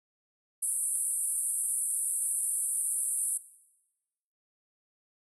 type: band-pass noise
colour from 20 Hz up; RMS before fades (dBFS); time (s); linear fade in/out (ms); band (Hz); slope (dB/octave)
white; -31; 0.62-3.38; 10; 8500 to 11000; 96
effects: noise-tail reverb RT60 1.0 s tail -17 dB re dry